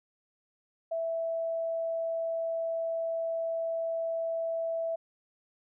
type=tone; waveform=sine; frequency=659.3 Hz; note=E5; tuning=in tune; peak=-29 dBFS; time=0.91-4.96 s; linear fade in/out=10 ms; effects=none

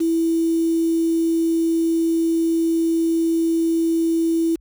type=tone with quantisation; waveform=sine; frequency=329.6 Hz; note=E4; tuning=in tune; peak=-16 dBFS; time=0-4.56 s; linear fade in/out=10 ms; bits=6; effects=added 50 Hz sine -50 dBFS peak until 4.6 s

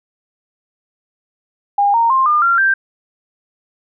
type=tone with pitch steps; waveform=sine; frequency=810 / 925.1 / 1056.5 / 1206.6 / 1378.1 / 1573.9 Hz; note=G#5 / A#5 / C6 / D6 / F6 / G6; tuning=-43 / -13 / +16 / +46 / -23 / +7 cents; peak=-10 dBFS; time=1.78-2.74 s; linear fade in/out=5 ms; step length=160 ms; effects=none

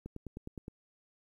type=click train; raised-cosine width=3 ms; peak=-29 dBFS; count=7; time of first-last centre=0.06-0.681 s; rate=9.66 Hz; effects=11-bit

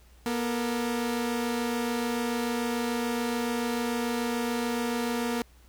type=tone pair together; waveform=sawtooth; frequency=239.8 / 452.7 Hz; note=A#3 / A4; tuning=+49 / +49 cents; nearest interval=major seventh; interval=1100 cents; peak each=-24 / -30 dBFS; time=0.26-5.42 s; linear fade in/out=0 ms; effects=added 60 Hz sine -53 dBFS peak until 5.68 s + pink hiss -61 dBFS RMS until 5.68 s

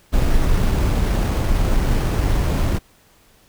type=noise with sample-and-hold; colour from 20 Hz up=brown; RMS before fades=-17 dBFS; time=0.12-2.79 s; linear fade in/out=20 ms; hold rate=7350 Hz; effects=pink hiss -54 dBFS RMS until 3.48 s

